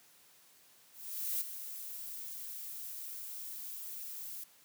violet noise with ADSR envelope, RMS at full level -34 dBFS, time 0.92-4.44 s, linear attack 490 ms, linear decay 14 ms, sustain -10 dB, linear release 6 ms, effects white hiss -63 dBFS RMS until 4.64 s + high-pass 100 Hz 12 dB/octave

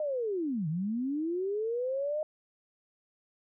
sine linear two-way sweep, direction down then up, 622.3 to 148.7 to 622.3 Hz, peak -29 dBFS, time 0-2.23 s, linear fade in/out 2 ms, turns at 0.68 s, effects none

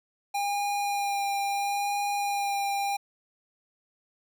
square tone with vibrato, 806 Hz, G5, 48 cents sharp, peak -27 dBFS, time 0.34-2.97 s, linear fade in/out 10 ms, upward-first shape sine, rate 0.74 Hz, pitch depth 15 cents each way, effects none

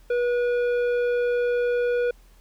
triangle tone with tanh clipping, 485 Hz, B4, 31 cents flat, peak -22 dBFS, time 0.1-2.11 s, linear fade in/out 5 ms, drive 14 dB, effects added 41 Hz sine -50 dBFS peak until 2.4 s + pink hiss -60 dBFS RMS until 2.4 s

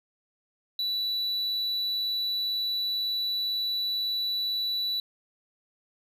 triangle tone, 3951 Hz, B7, in tune, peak -25 dBFS, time 0.79-5 s, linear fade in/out 2 ms, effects none

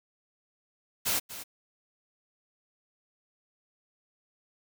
white noise with echo, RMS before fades -28 dBFS, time 1.05-1.2 s, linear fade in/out 20 ms, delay 240 ms, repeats 1, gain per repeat -13 dB, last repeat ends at 1.44 s, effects none

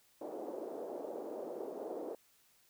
white band-pass noise, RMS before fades -43 dBFS, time 0.21-2.15 s, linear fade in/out 2 ms, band 330 to 570 Hz, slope 24 dB/octave, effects white hiss -69 dBFS RMS until 2.69 s

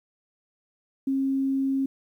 sine tone, 270 Hz, C#4, 45 cents flat, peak -22 dBFS, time 1.07-1.86 s, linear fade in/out 5 ms, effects 10-bit

